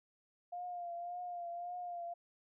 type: tone with vibrato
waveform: sine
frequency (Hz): 702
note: F5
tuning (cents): +9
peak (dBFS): -40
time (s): 0.52-2.14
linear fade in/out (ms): 10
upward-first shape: triangle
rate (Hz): 1.8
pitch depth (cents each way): 43
effects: none